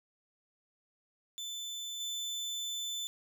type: tone with level steps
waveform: 30% pulse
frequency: 3520 Hz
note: A7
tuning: in tune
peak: -36 / -33 dBFS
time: 1.38-3.07 s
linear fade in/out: 0 ms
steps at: 2 s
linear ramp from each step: 5 ms
effects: none